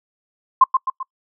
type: tone with echo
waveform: sine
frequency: 1054 Hz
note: C6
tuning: 12 cents sharp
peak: -6 dBFS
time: 0.61-0.64 s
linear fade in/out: 5 ms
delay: 130 ms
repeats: 3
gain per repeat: -6 dB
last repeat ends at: 1.03 s
effects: noise-tail reverb RT60 0.1 s tail -25 dB re dry